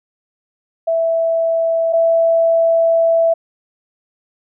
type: tone pair in turn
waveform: sine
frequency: 659.3 / 661.9 Hz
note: E5 / E5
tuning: 0 / +7 cents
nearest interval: unison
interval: 7 cents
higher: second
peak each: -13 / -10 dBFS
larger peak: second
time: 0.87-1.93 / 1.93-3.34 s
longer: second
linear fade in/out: 10 ms
effects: none